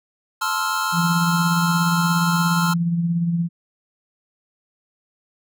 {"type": "chord", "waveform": "square", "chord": "F major seventh", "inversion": "first", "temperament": "just", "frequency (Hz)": [873.1, 1047.7, 1309.6, 1396.9], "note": ["A5", "C6", "E6", "F6"], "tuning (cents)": [-14, 2, -12, 0], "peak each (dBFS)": [-29, -27, -27, -25], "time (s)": [0.41, 2.74], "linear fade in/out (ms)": 10}
{"type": "tone with tremolo", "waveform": "sine", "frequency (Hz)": 170, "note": "F3", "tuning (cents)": -46, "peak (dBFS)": -16, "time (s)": [0.92, 3.49], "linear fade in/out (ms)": 50, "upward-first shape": "sine", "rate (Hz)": 17, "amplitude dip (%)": 40}
{"effects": []}